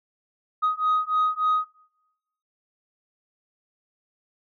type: beating tone pair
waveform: sine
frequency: 1251 / 1254.4 Hz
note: D#6 / D#6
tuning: +9 / +14 cents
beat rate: 3.4 Hz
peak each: -22 dBFS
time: 0.62-1.66 s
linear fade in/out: 20 ms
effects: noise-tail reverb RT60 0.9 s tail -22 dB re dry + tanh soft clip ceiling -16 dBFS